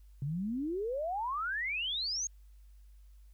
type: exponential sweep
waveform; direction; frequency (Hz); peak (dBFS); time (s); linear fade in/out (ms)
sine; up; 132.3 to 6645; -32; 0.22-2.27; 2
effects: added 50 Hz sine -53 dBFS peak until 3.33 s + white hiss -75 dBFS RMS until 3.33 s